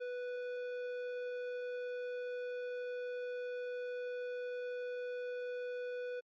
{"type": "tone with tanh clipping", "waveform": "sine", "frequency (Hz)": 493.9, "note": "B4", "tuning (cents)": 0, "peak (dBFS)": -40, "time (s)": [0, 6.21], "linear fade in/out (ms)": 20, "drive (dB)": 12, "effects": ["MP3 32 kbps"]}